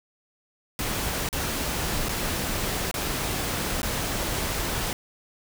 pink noise with dropouts, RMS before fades -28 dBFS, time 0.79-4.93 s, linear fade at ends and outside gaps 1 ms, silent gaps 1.289-1.328 / 2.086-2.092 / 2.913-2.941 / 3.818-3.83 s, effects none

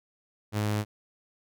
sawtooth tone, 105.4 Hz, G#2, 26 cents sharp, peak -22 dBFS, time 0.52-0.85 s, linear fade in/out 50 ms, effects none

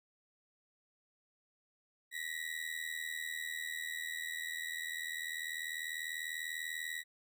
35% pulse ring-modulated tone, 1926 Hz, B6, 44 cents flat, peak -34 dBFS, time 2.11-7.04 s, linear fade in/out 50 ms, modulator 40.1 Hz, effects none

